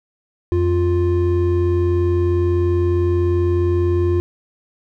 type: tone pair together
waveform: triangle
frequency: 87.7 / 350.8 Hz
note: F2 / F4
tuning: +8 / +8 cents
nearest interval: 2 octaves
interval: 2400 cents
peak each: -15 dBFS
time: 0.52-4.2 s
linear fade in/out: 0 ms
effects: none